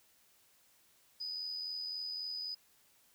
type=tone with amplitude modulation; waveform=sine; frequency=4978 Hz; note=D#8; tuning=in tune; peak=-36 dBFS; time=1.2-2.55 s; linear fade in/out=10 ms; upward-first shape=sine; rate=83.7 Hz; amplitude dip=40%; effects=white hiss -68 dBFS RMS until 3.14 s